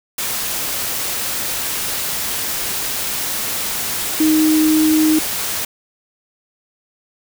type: tone in noise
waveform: sine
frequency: 311.4 Hz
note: D#4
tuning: 2 cents sharp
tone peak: -11 dBFS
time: 4.2-5.19 s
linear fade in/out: 5 ms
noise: white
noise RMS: -22 dBFS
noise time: 0.18-5.65 s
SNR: +8 dB
effects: none